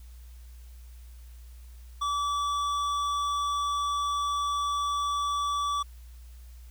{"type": "tone with hard clipping", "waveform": "triangle", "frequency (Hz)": 1152, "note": "D6", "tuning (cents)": -34, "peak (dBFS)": -28, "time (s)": [2.01, 5.83], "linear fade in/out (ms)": 10, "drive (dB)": 15, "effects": ["added 60 Hz sine -44 dBFS peak until 6.7 s", "white hiss -61 dBFS RMS until 6.7 s"]}